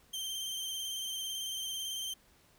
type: tone with vibrato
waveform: sawtooth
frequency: 3136 Hz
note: G7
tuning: in tune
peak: -33 dBFS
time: 0.13-2.14 s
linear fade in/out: 10 ms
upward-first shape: sine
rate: 18 Hz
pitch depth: 31 cents each way
effects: pink hiss -65 dBFS RMS until 2.58 s